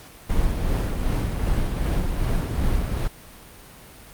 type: noise with tremolo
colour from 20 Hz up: brown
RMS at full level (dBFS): -21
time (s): 0.29-3.08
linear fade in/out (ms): 10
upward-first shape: sine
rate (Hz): 2.6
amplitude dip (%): 35
effects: pink hiss -45 dBFS RMS until 4.13 s + Opus 48 kbps